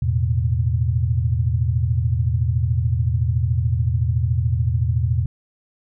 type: chord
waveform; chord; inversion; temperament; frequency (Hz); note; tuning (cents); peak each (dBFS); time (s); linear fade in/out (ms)
sine; E suspended fourth; none; just; 82.41 / 109.88 / 123.61; E2 / A2 / B2; 0 / -2 / +2; -21; 0.02-5.26; 5
effects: none